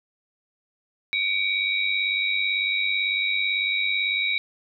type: tone cluster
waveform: sine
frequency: 2268 / 2366 / 3814 Hz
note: C#7 / D7 / A#7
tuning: +39 / +12 / +39 cents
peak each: -25 / -26 / -27 dBFS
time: 1.13-4.38 s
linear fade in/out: 0 ms
effects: none